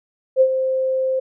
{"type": "tone with ADSR envelope", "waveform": "sine", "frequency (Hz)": 523.3, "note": "C5", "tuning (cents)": 0, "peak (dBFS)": -8, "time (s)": [0.36, 1.2], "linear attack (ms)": 47, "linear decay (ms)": 69, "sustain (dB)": -9, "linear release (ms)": 11, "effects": []}